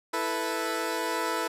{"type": "chord", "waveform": "15% pulse", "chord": "E suspended fourth", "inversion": "none", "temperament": "equal", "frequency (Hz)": [329.6, 440, 493.9], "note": ["E4", "A4", "B4"], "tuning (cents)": [0, 0, 0], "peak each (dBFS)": -26, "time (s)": [0.13, 1.48], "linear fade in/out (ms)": 10, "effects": ["resampled to 32000 Hz"]}